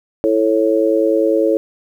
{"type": "chord", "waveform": "sine", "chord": "A major", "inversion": "second", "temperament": "just", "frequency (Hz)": [330, 440, 550], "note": ["E4", "A4", "C#5"], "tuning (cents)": [2, 0, -14], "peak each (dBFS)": -16, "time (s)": [0.24, 1.57], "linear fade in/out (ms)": 0, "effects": ["8-bit"]}